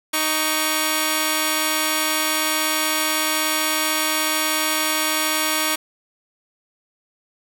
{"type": "tone pair together", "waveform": "5% pulse", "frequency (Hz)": [311.1, 1127], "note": ["D#4", "C#6"], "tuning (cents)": [0, 28], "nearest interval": "octave + minor seventh", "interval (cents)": 2228, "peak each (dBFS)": -10, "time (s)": [0.13, 5.76], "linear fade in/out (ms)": 10, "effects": []}